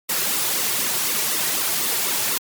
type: noise with flanger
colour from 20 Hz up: white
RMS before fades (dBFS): -22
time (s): 0.09-2.38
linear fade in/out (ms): 5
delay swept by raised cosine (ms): 1.2 to 4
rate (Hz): 4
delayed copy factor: -0.95
effects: high-pass 150 Hz 12 dB/octave + MP3 96 kbps